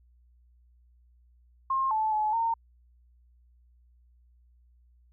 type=tone with pitch steps; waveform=sine; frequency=1066 / 871 / 855 / 915 Hz; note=C6 / A5 / A5 / A#5; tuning=+32 / -18 / -50 / -32 cents; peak=-24 dBFS; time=1.7-2.54 s; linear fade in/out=5 ms; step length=210 ms; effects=added 60 Hz sine -58 dBFS peak until 5.12 s